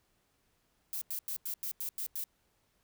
violet noise bursts, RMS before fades -37 dBFS, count 8, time 0.93-2.239 s, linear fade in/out 0 ms, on 84 ms, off 91 ms, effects pink hiss -74 dBFS RMS until 2.83 s

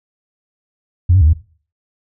sine tone with pitch steps, 88 / 95.1 / 75.3 / 80.3 Hz, F2 / F#2 / D2 / E2, +14 / +48 / +44 / -45 cents, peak -6 dBFS, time 1.09-1.334 s, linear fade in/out 10 ms, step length 61 ms, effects noise-tail reverb RT60 0.4 s tail -17 dB re dry + tanh soft clip ceiling -2 dBFS

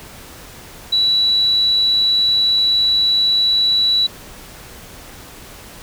sine tone, 3935 Hz, B7, 7 cents flat, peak -12 dBFS, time 0.92-4.07 s, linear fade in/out 10 ms, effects pink hiss -38 dBFS RMS until 5.82 s

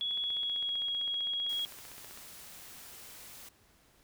sine tone with pitch glide, 3367 to 3307 Hz, G#7 to G#7, +23 to -8 cents, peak -31 dBFS, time 0.01-1.65 s, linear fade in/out 0 ms, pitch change -31 cents, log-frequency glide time 0.18-0.78 s
click train, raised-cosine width 0.3 ms, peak -34 dBFS, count 33, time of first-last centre 0.11-2.175 s, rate 15.5 Hz
white noise, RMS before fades -50 dBFS, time 1.49-3.49 s, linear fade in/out 5 ms
effects pink hiss -65 dBFS RMS until 4.03 s

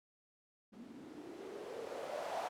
violet noise with low-pass filter sweep, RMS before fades -45 dBFS, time 0.72-2.49 s, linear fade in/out 20 ms, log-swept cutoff 230 to 750 Hz, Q 4.5, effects none

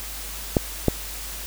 clicks, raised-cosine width 2 ms, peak -3 dBFS, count 2, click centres 0.568 / 0.883 s, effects added 50 Hz sine -37 dBFS peak until 1.46 s + white hiss -35 dBFS RMS until 1.46 s

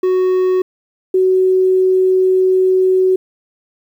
triangle / sine tone pair in turn, 370 / 373.7 Hz, F#4 / F#4, 0 / +17 cents, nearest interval unison, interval 17 cents, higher second, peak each -9 dBFS, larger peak neither, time 0.03-0.62 / 1.14-3.16 s, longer second, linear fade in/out 5 ms, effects 8-bit

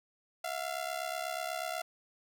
sawtooth ring-modulated tone, 687 Hz, F5, 29 cents flat, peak -28 dBFS, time 0.44-1.82 s, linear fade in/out 5 ms, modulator 34.1 Hz, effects none

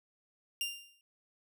sawtooth tone with exponential decay, 2794 Hz, F7, in tune, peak -27 dBFS, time 0.61-1.01 s, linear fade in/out 1 ms, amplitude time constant 85 ms, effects none

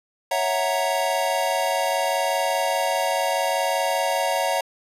square chord, F# dominant seventh, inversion second, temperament equal, 554.4 / 659.3 / 740 / 932.3 Hz, C#5 / E5 / F#5 / A#5, 0 / 0 / 0 / 0 cents, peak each -27 dBFS, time 0.31-4.61 s, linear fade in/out 5 ms, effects resampled to 32000 Hz

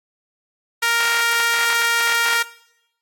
sawtooth tone with high-pass filter, 466.2 Hz, A#4, in tune, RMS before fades -19 dBFS, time 0.82-2.43 s, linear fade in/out 10 ms, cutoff 1500 Hz, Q 1.5, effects noise-tail reverb RT60 0.8 s tail -17 dB re dry + AAC 64 kbps

